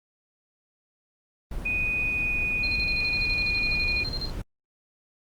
brown noise, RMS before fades -33 dBFS, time 1.51-4.42 s, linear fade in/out 5 ms
sine tone with pitch glide, 2484 to 2450 Hz, D#7 to D#7, -3 to -27 cents, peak -24 dBFS, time 1.65-4.04 s, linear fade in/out 10 ms, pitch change -24 cents, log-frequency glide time 1.98-3.66 s
sine tone with tremolo, 4175 Hz, C8, 5 cents flat, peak -29 dBFS, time 2.63-4.3 s, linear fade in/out 5 ms, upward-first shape square, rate 12 Hz, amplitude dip 75%
effects Opus 32 kbps

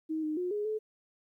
sine tone with pitch steps, 315.7 / 307.6 / 359.9 / 416.2 / 431.7 Hz, D#4 / D#4 / F#4 / G#4 / A4, +25 / -20 / -48 / +4 / -33 cents, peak -30 dBFS, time 0.09-0.79 s, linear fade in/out 20 ms, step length 140 ms, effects 12-bit

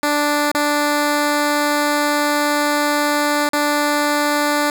10% pulse tone with dropouts, 293.7 Hz, D4, in tune, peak -7 dBFS, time 0.03-4.7 s, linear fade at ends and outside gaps 1 ms, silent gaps 0.516-0.548 / 3.49-3.533 s, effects none

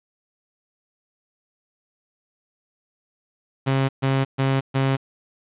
sawtooth tone bursts, 134.7 Hz, C#3, 49 cents flat, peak -14 dBFS, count 4, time 3.66-4.97 s, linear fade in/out 20 ms, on 230 ms, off 130 ms, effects resampled to 8000 Hz + 7-bit

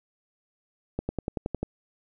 accelerating click train, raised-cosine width 2 ms, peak -15 dBFS, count 8, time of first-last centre 0.99-1.63 s, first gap 100 ms, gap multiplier 0.97, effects none

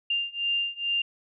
sine beating tone pair, 2794 / 2796.3 Hz, F7 / F7, 0 / +2 cents, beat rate 2.3 Hz, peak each -29 / -28 dBFS, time 0.1-1.02 s, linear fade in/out 5 ms, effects none

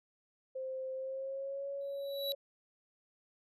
sine tone with pitch glide, 523.3 to 557.6 Hz, C5 to C#5, 0 to +10 cents, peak -37 dBFS, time 0.55-2.35 s, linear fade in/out 10 ms, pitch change +110 cents, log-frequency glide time 0.94-1.68 s
square tone with exponential growth, 3920 Hz, B7, 14 cents flat, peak -33 dBFS, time 1.81-2.32 s, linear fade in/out 0 ms, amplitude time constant 110 ms
effects resampled to 32000 Hz

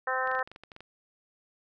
harmonic tone, 258.8 Hz, C4, 19 cents flat, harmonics 2 / 3 / 4 / 5 / 6 / 7, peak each -34 / -34 / -34 / -34 / -34 / -34 dBFS, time 0.07-0.43 s, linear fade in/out 5 ms
clicks, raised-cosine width 0.3 ms, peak -30 dBFS, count 11, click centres 0.274 / 0.315 / 0.351 / 0.392 / 0.475 / 0.516 / 0.561 / 0.636 / 0.718 / 0.764 / 0.806 s
effects none

